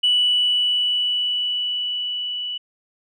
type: tone with level ramp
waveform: sine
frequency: 2958 Hz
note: F#7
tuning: 1 cent flat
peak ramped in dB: -13 to -25 dBFS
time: 0.03-2.58 s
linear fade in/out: 10 ms
effects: tanh soft clip ceiling -10 dBFS